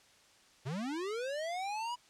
square linear sweep, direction up, 116.54 to 987.8 Hz, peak -36 dBFS, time 0.65-1.96 s, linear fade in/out 20 ms, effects white hiss -63 dBFS RMS until 2.09 s + low-pass 7000 Hz 12 dB/octave

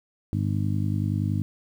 harmonic tone, 50.6 Hz, G#1, 44 cents flat, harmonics 2 / 3 / 4 / 5 / 6, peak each -25 / -29 / -31 / -33 / -35 dBFS, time 0.33-1.42 s, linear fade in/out 0 ms, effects 9-bit

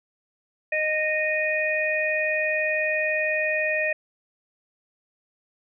harmonic tone, 618 Hz, D#5, 12 cents flat, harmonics 1 / 3 / 4, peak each -26 / -26 / -26 dBFS, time 0.72-3.93 s, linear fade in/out 5 ms, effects none

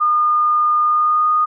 sine tone with pitch glide, 1217 to 1231.9 Hz, D#6 to D#6, -39 to -18 cents, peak -12 dBFS, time 0-1.46 s, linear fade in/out 20 ms, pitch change +21 cents, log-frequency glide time 0.83-1.28 s, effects none

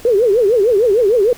sine tone with vibrato, 440 Hz, A4, in tune, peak -9 dBFS, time 0.05-1.33 s, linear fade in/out 2 ms, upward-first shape triangle, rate 6.6 Hz, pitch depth 280 cents each way, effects pink hiss -38 dBFS RMS until 1.37 s

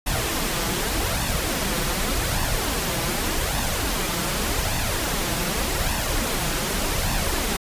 pink noise with flanger, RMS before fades -24 dBFS, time 0.06-7.57 s, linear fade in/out 10 ms, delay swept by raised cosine 1.1 to 6 ms, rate 0.85 Hz, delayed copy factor +0.55, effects resampled to 32000 Hz

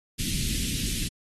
pink band-stop noise, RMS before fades -29 dBFS, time 0.18-1.09 s, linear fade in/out 20 ms, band 280 to 2600 Hz, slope 24 dB/octave, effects AAC 32 kbps

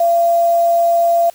sine tone with quantisation, 682 Hz, F5, 41 cents flat, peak -10 dBFS, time 0-1.3 s, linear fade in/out 5 ms, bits 5, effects white hiss -47 dBFS RMS until 1.34 s

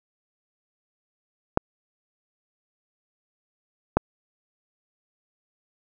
clicks, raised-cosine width 1 ms, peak -3 dBFS, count 2, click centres 1.574 / 3.97 s, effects none

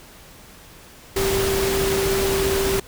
sine tone in noise, 389.3 Hz, G4, 12 cents flat, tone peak -20 dBFS, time 1.16-2.8 s, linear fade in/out 5 ms, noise pink, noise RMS -24 dBFS, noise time 1.16-2.8 s, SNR +1 dB, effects pink hiss -45 dBFS RMS until 2.87 s

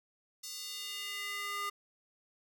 square tone with high-pass filter sweep, 405.4 Hz, G#4, 42 cents flat, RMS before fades -40 dBFS, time 0.43-1.7 s, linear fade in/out 10 ms, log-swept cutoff 5500 to 1200 Hz, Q 1.9, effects none

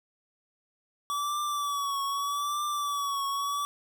square tone with vibrato, 1145 Hz, D6, 44 cents flat, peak -29 dBFS, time 1.1-3.65 s, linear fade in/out 0 ms, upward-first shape triangle, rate 0.81 Hz, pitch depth 63 cents each way, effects none

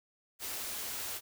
white band-stop noise, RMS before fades -39 dBFS, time 0.39-1.21 s, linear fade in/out 50 ms, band 130 to 200 Hz, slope 96 dB/octave, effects none

